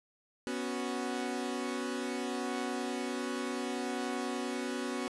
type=chord; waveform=sawtooth; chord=B suspended second; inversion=none; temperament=equal; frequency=246.9 / 277.2 / 370 Hz; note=B3 / C#4 / F#4; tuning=0 / 0 / 0 cents; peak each=-33 / -35 / -35 dBFS; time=0.47-5.08 s; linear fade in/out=0 ms; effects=resampled to 24000 Hz